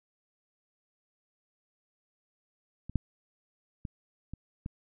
clicks, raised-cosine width 5 ms, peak -28 / -14 / -24 / -27 / -24 dBFS, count 5, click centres 2.896 / 2.957 / 3.852 / 4.336 / 4.661 s, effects none

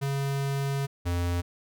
square tone pair in turn, 138.59 / 87.31 Hz, C#3 / F2, 0 / 0 cents, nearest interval minor sixth, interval 800 cents, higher first, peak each -27 / -26 dBFS, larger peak second, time 0.01-0.87 / 1.05-1.42 s, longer first, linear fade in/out 20 ms, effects none

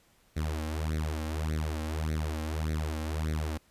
sawtooth tone with flanger, 77.78 Hz, D#2, in tune, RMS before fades -32 dBFS, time 0.36-3.58 s, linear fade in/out 10 ms, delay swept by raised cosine 0.49 to 3.79 ms, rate 1.7 Hz, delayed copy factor +0.85, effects pink hiss -65 dBFS RMS until 3.7 s + resampled to 32000 Hz

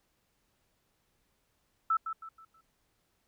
sine tone with echo, 1318.5 Hz, E6, in tune, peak -24 dBFS, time 1.9-1.97 s, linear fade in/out 5 ms, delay 160 ms, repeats 4, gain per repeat -9 dB, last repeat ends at 2.61 s, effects pink hiss -75 dBFS RMS until 3.27 s

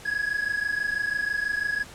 triangle tone pair together, 1661.2 / 1687.3 Hz, G#6 / G#6, 0 / +27 cents, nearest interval unison, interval 27 cents, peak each -25 / -27 dBFS, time 0.05-1.84 s, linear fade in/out 10 ms, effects pink hiss -45 dBFS RMS until 1.94 s + low-pass 10000 Hz 12 dB/octave

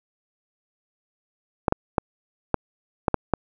clicks, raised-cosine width 1 ms, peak -4 dBFS, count 7, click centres 1.682 / 1.724 / 1.982 / 2.543 / 3.082 / 3.143 / 3.337 s, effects none

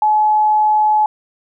sine tone, 853 Hz, G#5, 46 cents sharp, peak -10 dBFS, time 0.02-1.06 s, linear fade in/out 2 ms, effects none

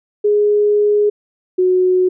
sine tone pair in turn, 415.7 / 367.4 Hz, G#4 / F#4, +2 / -12 cents, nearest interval major second, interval 214 cents, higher first, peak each -10 dBFS, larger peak neither, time 0.24-1.1 / 1.58-2.09 s, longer first, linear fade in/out 10 ms, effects none

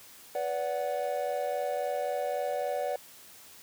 triangle chord, B minor, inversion none, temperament equal with one note detuned, 493.9 / 577.6 / 740 Hz, B4 / D5 / F#5, 0 / -29 / 0 cents, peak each -33 / -30 / -32 dBFS, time 0.35-2.96 s, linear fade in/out 2 ms, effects white hiss -52 dBFS RMS until 3.62 s + high-pass 60 Hz 12 dB/octave

